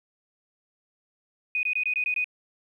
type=tone bursts; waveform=sine; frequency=2489 Hz; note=D#7; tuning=in tune; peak=-23 dBFS; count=7; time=1.55-2.243 s; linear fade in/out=2 ms; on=81 ms; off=21 ms; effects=10-bit